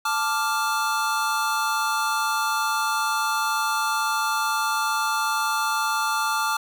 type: chord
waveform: square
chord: D minor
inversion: second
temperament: equal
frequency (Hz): 880 / 1174.7 / 1396.9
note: A5 / D6 / F6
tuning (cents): 0 / 0 / 0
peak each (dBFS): -27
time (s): 0.05-6.57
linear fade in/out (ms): 5
effects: none